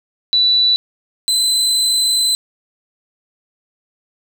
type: tone pair in turn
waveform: sine / 30% pulse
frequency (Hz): 3961 / 4037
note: B7 / B7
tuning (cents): +4 / +37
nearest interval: unison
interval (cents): 33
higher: second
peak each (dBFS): -10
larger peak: neither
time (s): 0.33-0.76 / 1.28-2.35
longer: second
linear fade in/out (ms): 0
effects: none